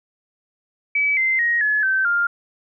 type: tone with pitch steps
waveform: sine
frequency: 2290 / 2076 / 1881.7 / 1705.7 / 1546.2 / 1401.5 Hz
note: D7 / C7 / A#6 / G#6 / G6 / F6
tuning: -44 / -14 / +16 / +46 / -24 / +6 cents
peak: -16 dBFS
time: 0.95-2.27 s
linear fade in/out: 5 ms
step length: 220 ms
effects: none